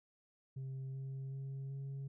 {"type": "tone with pitch steps", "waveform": "sine", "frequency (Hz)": [133.1, 134.41, 135.74, 137.08], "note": ["C3", "C3", "C#3", "C#3"], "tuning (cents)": [30, 47, -36, -19], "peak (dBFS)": -38, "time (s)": [0.56, 2.08], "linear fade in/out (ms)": 10, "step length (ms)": 380, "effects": ["tanh soft clip ceiling -40 dBFS"]}